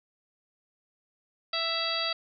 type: harmonic tone with a mistuned harmonic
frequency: 662 Hz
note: E5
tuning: 7 cents sharp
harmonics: 1 / 2 / 3 / 4 / 5 / 6 / 7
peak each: -36 / -35 / -38 / -37 / -36 / -34 / -32 dBFS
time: 1.53-2.13 s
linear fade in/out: 5 ms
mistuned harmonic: 6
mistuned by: -53 cents
effects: none